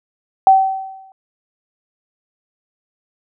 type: tone with exponential decay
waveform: sine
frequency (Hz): 768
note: G5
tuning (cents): -36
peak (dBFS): -3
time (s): 0.47-1.12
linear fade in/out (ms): 1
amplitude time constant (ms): 140
effects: none